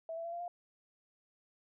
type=tone with pitch steps; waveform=sine; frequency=654 / 665.8 / 677.8 / 690.1 / 702.6 Hz; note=E5 / E5 / E5 / F5 / F5; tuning=-14 / +17 / +48 / -21 / +10 cents; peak=-38 dBFS; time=0.09-0.48 s; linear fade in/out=2 ms; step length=78 ms; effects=none